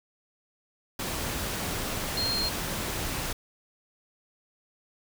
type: tone in noise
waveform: sine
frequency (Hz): 4214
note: C8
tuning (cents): +12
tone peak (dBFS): -27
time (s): 2.17-2.49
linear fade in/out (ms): 5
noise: pink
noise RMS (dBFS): -32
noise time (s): 0.99-3.33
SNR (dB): +2
effects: none